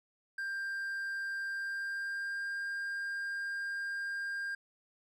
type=tone with pitch glide; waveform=triangle; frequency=1588 to 1602.7 Hz; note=G6 to G6; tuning=+22 to +38 cents; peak=-33 dBFS; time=0.38-4.55 s; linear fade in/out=5 ms; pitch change=+16 cents; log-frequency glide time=1.48-2.6 s; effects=none